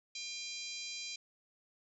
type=harmonic tone; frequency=800 Hz; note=G5; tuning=35 cents sharp; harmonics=3 / 4 / 5 / 6 / 7 / 8 / 9; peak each=-46 / -52 / -46 / -47 / -50 / -51 / -52 dBFS; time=0.15-1.16 s; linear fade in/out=5 ms; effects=none